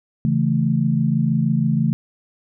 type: chord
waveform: sine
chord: A major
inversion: first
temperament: equal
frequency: 138.59 / 164.81 / 220 Hz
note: C#3 / E3 / A3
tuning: 0 / 0 / 0 cents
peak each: -20 dBFS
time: 0.25-1.93 s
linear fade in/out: 0 ms
effects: none